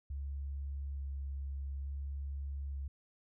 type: tone with vibrato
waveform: sine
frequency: 69.3 Hz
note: C#2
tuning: in tune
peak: -37 dBFS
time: 0.1-2.88 s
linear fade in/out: 5 ms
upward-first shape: square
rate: 0.57 Hz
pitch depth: 10 cents each way
effects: none